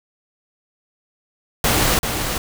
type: noise with echo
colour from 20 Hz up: pink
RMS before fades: -17 dBFS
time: 1.64-1.99 s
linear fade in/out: 2 ms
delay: 390 ms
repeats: 1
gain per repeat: -6 dB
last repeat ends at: 2.38 s
effects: none